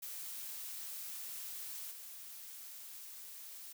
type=noise with level steps; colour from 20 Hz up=blue; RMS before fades=-45 / -50 dBFS; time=0.02-3.73 s; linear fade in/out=10 ms; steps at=1.9 s; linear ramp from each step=20 ms; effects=none